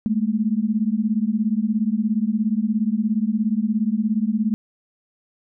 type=beating tone pair; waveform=sine; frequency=207.7 / 224.7 Hz; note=G#3 / A3; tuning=0 / +37 cents; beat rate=17 Hz; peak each=-21 dBFS; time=0.06-4.54 s; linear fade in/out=0 ms; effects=none